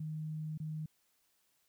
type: tone with dropouts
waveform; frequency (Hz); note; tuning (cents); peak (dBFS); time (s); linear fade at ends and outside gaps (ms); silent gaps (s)
sine; 155.4; D#3; -2; -37; 0-0.86; 5; 0.577-0.6
effects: white hiss -75 dBFS RMS until 1.68 s